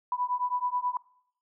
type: beating tone pair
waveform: sine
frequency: 985 / 994.3 Hz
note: B5 / B5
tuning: -5 / +11 cents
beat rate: 9.3 Hz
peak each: -30 dBFS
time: 0.12-0.97 s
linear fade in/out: 2 ms
effects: noise-tail reverb RT60 0.7 s tail -23 dB re dry